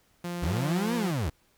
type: tone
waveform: sawtooth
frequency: 174.61 Hz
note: F3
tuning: in tune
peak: -28 dBFS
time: 0.24-1.11 s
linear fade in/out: 5 ms
type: linear two-way sweep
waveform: 35% pulse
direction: up then down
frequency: 63.6 to 246.9 to 63.6 Hz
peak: -25 dBFS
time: 0.42-1.3 s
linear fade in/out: 10 ms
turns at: 0.95 s
effects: pink hiss -66 dBFS RMS until 1.57 s